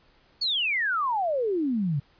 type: exponential sweep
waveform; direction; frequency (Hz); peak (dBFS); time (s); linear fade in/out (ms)
sine; down; 4542 to 133.7; -23; 0.41-2; 10
effects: pink hiss -61 dBFS RMS until 2.19 s + resampled to 11025 Hz